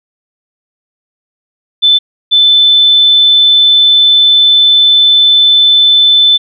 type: tone pair in turn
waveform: sine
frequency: 3520 / 3520 Hz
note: A7 / A7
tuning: 0 / 0 cents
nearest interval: unison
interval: 0 cents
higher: neither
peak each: -3 dBFS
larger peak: neither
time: 1.82-1.99 / 2.31-6.38 s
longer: second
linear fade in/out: 20 ms
effects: none